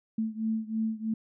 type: beating tone pair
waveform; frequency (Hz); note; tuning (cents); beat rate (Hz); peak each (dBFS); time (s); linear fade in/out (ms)
sine; 220 / 223.1; A3 / A3; 0 / +24; 3.1; -30 / -32; 0.18-1.14; 5
effects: none